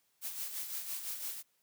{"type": "noise with tremolo", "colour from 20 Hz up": "blue", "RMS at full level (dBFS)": -38, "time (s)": [0.21, 1.43], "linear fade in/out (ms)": 50, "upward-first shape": "sine", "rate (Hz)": 5.9, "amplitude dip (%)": 55, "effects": ["white hiss -75 dBFS RMS until 1.62 s", "high-pass 80 Hz 12 dB/octave"]}